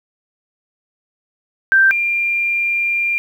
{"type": "tone pair in turn", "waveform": "sine", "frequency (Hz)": [1568, 2390], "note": ["G6", "D7"], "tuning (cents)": [0, 30], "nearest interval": "perfect fifth", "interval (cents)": 730, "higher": "second", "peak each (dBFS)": [-8, -15], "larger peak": "first", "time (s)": [[1.72, 1.91], [1.91, 3.18]], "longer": "second", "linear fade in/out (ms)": 0, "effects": ["8-bit"]}